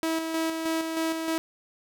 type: tone with tremolo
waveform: sawtooth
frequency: 324 Hz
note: E4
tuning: 30 cents flat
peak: -21 dBFS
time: 0.03-1.38 s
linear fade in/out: 0 ms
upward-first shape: square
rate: 3.2 Hz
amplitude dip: 40%
effects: none